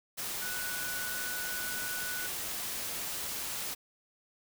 sine tone in noise, 1480 Hz, F#6, in tune, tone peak -38 dBFS, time 0.41-2.28 s, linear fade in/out 20 ms, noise white, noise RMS -37 dBFS, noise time 0.17-3.75 s, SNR -4 dB, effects none

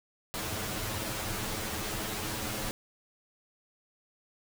pink noise with comb filter, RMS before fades -35 dBFS, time 0.34-2.71 s, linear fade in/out 0 ms, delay 9.3 ms, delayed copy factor +1, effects none

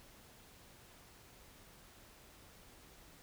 silence, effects pink hiss -60 dBFS RMS until 3.22 s

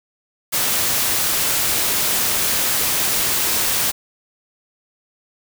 white noise, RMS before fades -19 dBFS, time 0.52-3.92 s, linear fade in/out 20 ms, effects none

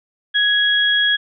sine tone pair together, 1667 / 3313 Hz, G#6 / G#7, +6 / -5 cents, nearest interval octave, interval 1189 cents, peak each -16 dBFS, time 0.34-1.17 s, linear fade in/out 20 ms, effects none

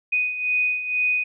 sine beating tone pair, 2488 / 2490.1 Hz, D#7 / D#7, -1 / +1 cents, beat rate 2.1 Hz, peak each -27 / -21 dBFS, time 0.12-1.24 s, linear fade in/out 10 ms, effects none

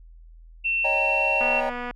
sine tone with pitch glide, 2700 to 2720 Hz, E7 to F7, +41 to -46 cents, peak -21 dBFS, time 0.64-1.61 s, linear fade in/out 20 ms, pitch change +13 cents, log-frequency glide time 0.83-1.35 s
triangle chord, Eb dominant seventh, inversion third, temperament equal with one note detuned, 554.4 / 622.3 / 781.3 / 932.3 Hz, Db5 / Eb5 / G5 / Bb5, 0 / 0 / -6 / 0 cents, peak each -27 / -27 / -27 / -29 dBFS, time 0.84-1.7 s, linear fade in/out 10 ms
click train, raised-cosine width 0.5 ms, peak -18 dBFS, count 123, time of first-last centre 1.41-1.91 s, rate 244 Hz
effects added 41 Hz sine -44 dBFS peak until 1.95 s

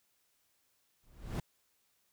brown noise with exponential growth, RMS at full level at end -30 dBFS, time 1.03-1.4 s, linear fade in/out 5 ms, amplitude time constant 80 ms, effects white hiss -75 dBFS RMS until 2.12 s

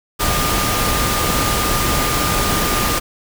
sine tone in noise, 1210 Hz, D#6, 49 cents flat, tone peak -23 dBFS, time 0.19-3 s, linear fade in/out 20 ms, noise pink, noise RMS -18 dBFS, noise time 0.19-3 s, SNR -8 dB, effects none

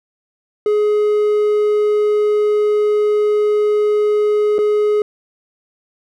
triangle tone with dropouts, 420 Hz, G#4, 19 cents sharp, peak -10 dBFS, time 0.66-5.02 s, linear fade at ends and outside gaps 2 ms, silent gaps 4.583-4.588 s, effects none

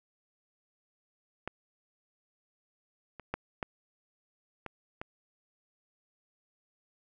clicks, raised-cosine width 0.5 ms, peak -20 / -29 / -17 / -18 / -24 / -23 dBFS, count 6, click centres 1.476 / 3.197 / 3.34 / 3.628 / 4.663 / 5.015 s, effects none

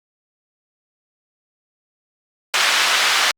pink band-pass noise, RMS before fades -17 dBFS, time 2.54-3.31 s, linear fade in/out 0 ms, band 1300 to 4900 Hz, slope 12 dB/octave, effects Opus 48 kbps

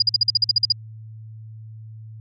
sine tone bursts, 4866 Hz, D#8, 39 cents flat, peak -12 dBFS, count 11, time 0-0.723 s, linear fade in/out 5 ms, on 23 ms, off 47 ms, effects added 110 Hz sine -36 dBFS peak until 2.2 s

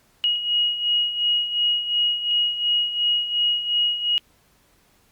sine beating tone pair, 2890 / 2892.8 Hz, F#7 / F#7, -41 / -40 cents, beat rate 2.8 Hz, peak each -26 / -20 dBFS, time 0.24-4.18 s, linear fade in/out 0 ms, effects pink hiss -60 dBFS RMS until 5.11 s + Opus 48 kbps

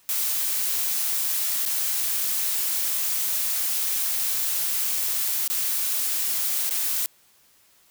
blue noise with dropouts, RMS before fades -25 dBFS, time 0.09-7.06 s, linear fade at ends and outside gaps 0 ms, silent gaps 1.653-1.661 / 5.477-5.5 / 6.694-6.709 s, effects white hiss -59 dBFS RMS until 7.9 s

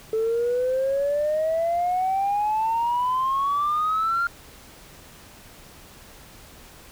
sine exponential sweep, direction up, 437.2 to 1404 Hz, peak -19 dBFS, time 0.13-4.27 s, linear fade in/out 2 ms, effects tanh soft clip ceiling -17 dBFS + pink hiss -47 dBFS RMS until 6.91 s

